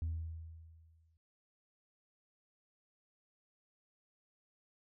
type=tone with exponential decay; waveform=sine; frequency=81.3 Hz; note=E2; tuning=23 cents flat; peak=-31 dBFS; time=0.02-1.17 s; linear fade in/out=0 ms; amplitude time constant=250 ms; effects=tanh soft clip ceiling -32 dBFS